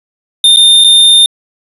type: tone with dropouts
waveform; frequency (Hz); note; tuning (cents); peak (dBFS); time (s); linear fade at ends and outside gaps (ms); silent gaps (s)
square; 3624; A#7; -50; -3; 0.44-1.26; 2; 0.562-0.569 / 0.84-0.844
effects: resampled to 32000 Hz + 7-bit